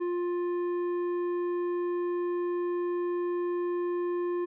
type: tone with tanh clipping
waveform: sine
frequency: 351.4 Hz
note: F4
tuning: 11 cents sharp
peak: -29 dBFS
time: 0-4.46 s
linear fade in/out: 20 ms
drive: 9 dB
effects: none